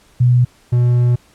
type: tone pair in turn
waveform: sine / triangle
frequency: 123.47 / 121.91 Hz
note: B2 / B2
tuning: 0 / -22 cents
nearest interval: unison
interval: 22 cents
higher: first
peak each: -8 dBFS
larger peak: neither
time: 0.2-0.45 / 0.72-1.16 s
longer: second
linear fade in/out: 10 ms
effects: pink hiss -51 dBFS RMS until 1.34 s + low-pass 11000 Hz 12 dB/octave